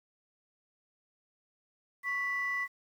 sine tone pair together, 1108.7 / 1975.5 Hz, C#6 / B6, 0 / 0 cents, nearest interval minor seventh, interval 1000 cents, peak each -37 / -30 dBFS, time 2.03-2.68 s, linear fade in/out 50 ms, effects tanh soft clip ceiling -25 dBFS + 10-bit

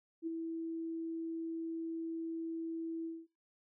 sine tone with ADSR envelope, 328.2 Hz, E4, 8 cents flat, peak -33 dBFS, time 0.22-3.27 s, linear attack 50 ms, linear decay 13 ms, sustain -4 dB, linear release 220 ms, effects noise-tail reverb RT60 0.3 s tail -25 dB re dry

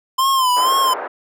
square tone with vibrato, 1035 Hz, C6, 19 cents flat, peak -14 dBFS, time 0.18-0.94 s, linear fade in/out 10 ms, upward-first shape sine, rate 2.1 Hz, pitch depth 82 cents each way
pink band-pass noise, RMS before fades -27 dBFS, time 0.56-1.08 s, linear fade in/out 10 ms, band 450 to 1500 Hz, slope 24 dB/octave
effects none

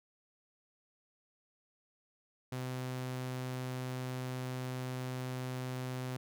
sawtooth tone, 127.8 Hz, C3, 40 cents flat, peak -33 dBFS, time 2.52-6.17 s, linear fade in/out 5 ms, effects none

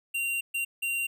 square tone bursts at uneven times, 2765 Hz, F7, 18 cents flat, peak -28 dBFS, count 3, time 0.14-0.41 / 0.54-0.65 / 0.82-1.07 s, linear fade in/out 10 ms, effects none

